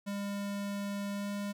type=tone with pitch glide; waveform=square; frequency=201.3 to 202.6 Hz; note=G3 to G#3; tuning=+46 to -43 cents; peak=-35 dBFS; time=0.06-1.53 s; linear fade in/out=20 ms; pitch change=+11 cents; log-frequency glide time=1.12-1.3 s; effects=none